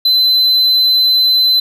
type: tone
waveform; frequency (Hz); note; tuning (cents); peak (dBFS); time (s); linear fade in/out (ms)
triangle; 4045; B7; +41; -7; 0.05-1.6; 5
effects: none